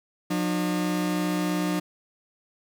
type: tone pair together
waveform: 40% pulse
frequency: 179.9 / 302.9 Hz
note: F#3 / D#4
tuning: -48 / -46 cents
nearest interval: major sixth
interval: 902 cents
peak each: -26 / -26 dBFS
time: 0.3-1.8 s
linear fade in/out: 10 ms
effects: none